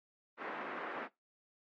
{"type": "band-pass noise", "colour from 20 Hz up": "white", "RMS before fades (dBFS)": -43, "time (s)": [0.37, 1.09], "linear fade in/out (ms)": 50, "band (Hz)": [240, 1800], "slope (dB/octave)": 24, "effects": ["noise-tail reverb RT60 0.2 s tail -22 dB re dry", "AAC 32 kbps"]}